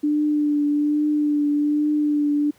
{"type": "tone with vibrato", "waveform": "sine", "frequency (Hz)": 295.8, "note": "D4", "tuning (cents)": 13, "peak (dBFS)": -17, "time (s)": [0.03, 2.51], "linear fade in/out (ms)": 10, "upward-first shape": "triangle", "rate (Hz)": 1.2, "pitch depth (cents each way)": 26, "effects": ["pink hiss -57 dBFS RMS until 2.58 s", "high-pass 100 Hz 12 dB/octave"]}